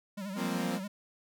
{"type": "tone with vibrato", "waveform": "square", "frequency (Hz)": 196, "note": "G3", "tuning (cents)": 0, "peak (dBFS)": -37, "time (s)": [0.17, 0.88], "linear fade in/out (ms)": 10, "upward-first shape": "sine", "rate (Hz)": 12, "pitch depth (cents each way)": 97}
{"type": "chord", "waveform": "sawtooth", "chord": "F suspended fourth", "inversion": "none", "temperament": "equal", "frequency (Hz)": [174.61, 233.1, 261.6], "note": ["F3", "Bb3", "C4"], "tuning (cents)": [0, 0, 0], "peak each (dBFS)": -32, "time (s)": [0.35, 0.8], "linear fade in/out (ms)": 50}
{"effects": []}